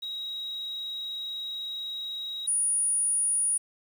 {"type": "tone pair in turn", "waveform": "sine", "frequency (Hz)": [3818, 9649], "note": ["A#7", "D9"], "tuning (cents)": [41, 46], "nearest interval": "octave + major third", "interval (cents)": 1605, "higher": "second", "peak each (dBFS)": [-32, -23], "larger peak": "second", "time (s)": [[0.02, 2.47], [2.47, 3.58]], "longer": "first", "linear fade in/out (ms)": 10, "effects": ["9-bit"]}